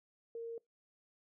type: tone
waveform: sine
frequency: 461.6 Hz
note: A#4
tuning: 17 cents flat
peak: -40 dBFS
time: 0.35-0.58 s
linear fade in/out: 2 ms
effects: noise-tail reverb RT60 0.2 s tail -24 dB re dry